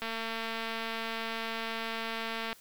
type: click train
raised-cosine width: 0.3 ms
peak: -20 dBFS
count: 568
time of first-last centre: 0.02-2.529 s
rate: 226 Hz
effects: white hiss -57 dBFS RMS until 2.6 s